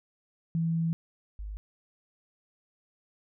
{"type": "tone pair in turn", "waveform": "sine", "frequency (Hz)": [164.8, 51.45], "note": ["E3", "G#1"], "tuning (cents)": [0, -16], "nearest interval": "octave + minor sixth", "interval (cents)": 2016, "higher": "first", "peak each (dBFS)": [-25, -35], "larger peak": "first", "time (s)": [[0.55, 0.93], [1.39, 1.57]], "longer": "first", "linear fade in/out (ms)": 0, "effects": []}